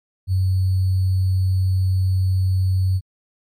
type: tone with sample-and-hold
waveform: sine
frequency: 93.6 Hz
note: F#2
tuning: 20 cents sharp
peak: -15 dBFS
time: 0.27-3.01 s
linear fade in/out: 50 ms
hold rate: 4410 Hz
effects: MP3 64 kbps